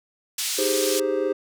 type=band-pass noise; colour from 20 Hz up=pink; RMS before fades=-27 dBFS; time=0.38-1 s; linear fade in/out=5 ms; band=3900 to 11000 Hz; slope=12 dB/octave
type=chord; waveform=triangle; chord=Ab major seventh; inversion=second; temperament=equal; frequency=311.1 / 392 / 415.3 / 523.3 Hz; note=Eb4 / G4 / Ab4 / C5; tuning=0 / 0 / 0 / 0 cents; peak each=-28 / -23 / -26 / -24 dBFS; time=0.58-1.33 s; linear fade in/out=10 ms
effects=none